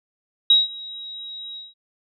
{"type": "tone with ADSR envelope", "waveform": "sine", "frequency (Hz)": 3826, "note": "A#7", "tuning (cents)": 44, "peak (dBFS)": -9, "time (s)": [0.5, 1.74], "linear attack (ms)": 4, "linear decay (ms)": 170, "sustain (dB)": -23, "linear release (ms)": 180, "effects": []}